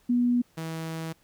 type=tone pair in turn; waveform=sine / sawtooth; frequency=243.3 / 162.07 Hz; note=B3 / E3; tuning=-26 / -29 cents; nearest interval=perfect fifth; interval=703 cents; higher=first; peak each=-20 / -28 dBFS; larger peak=first; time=0.09-0.42 / 0.57-1.13 s; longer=second; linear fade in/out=10 ms; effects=pink hiss -64 dBFS RMS until 1.23 s